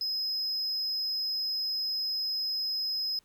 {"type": "tone", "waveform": "sine", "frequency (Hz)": 5090, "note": "D#8", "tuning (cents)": 39, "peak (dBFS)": -26, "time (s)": [0.01, 3.19], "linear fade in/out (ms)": 2, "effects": ["tanh soft clip ceiling -28 dBFS", "pink hiss -67 dBFS RMS until 3.24 s"]}